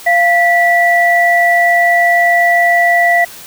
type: tone pair together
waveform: sine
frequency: 693 / 1960.1 Hz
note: F5 / B6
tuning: -14 / -14 cents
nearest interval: octave + tritone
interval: 1800 cents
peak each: -10 dBFS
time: 0.06-3.25 s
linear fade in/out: 10 ms
effects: white hiss -33 dBFS RMS until 3.46 s